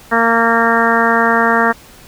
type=harmonic tone; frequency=230.1 Hz; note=A#3; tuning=22 cents flat; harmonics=1 / 2 / 3 / 4 / 5 / 6 / 7 / 8; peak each=-18 / -18 / -18 / -18 / -18 / -18 / -18 / -18 dBFS; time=0.11-1.73 s; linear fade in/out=20 ms; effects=pink hiss -41 dBFS RMS until 2.07 s